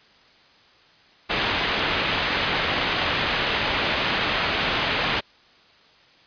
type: low-pass noise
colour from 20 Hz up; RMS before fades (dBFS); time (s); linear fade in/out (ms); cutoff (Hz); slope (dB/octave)
white; -24; 1.29-5.21; 20; 3500; 24
effects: white hiss -54 dBFS RMS until 6.26 s + resampled to 11025 Hz